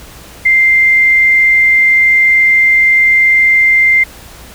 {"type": "tone", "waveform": "sine", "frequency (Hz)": 2093, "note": "C7", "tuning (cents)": 0, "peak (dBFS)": -5, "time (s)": [0.45, 4.04], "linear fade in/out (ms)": 10, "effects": ["added 60 Hz sine -39 dBFS peak until 4.54 s", "pink hiss -35 dBFS RMS until 4.54 s"]}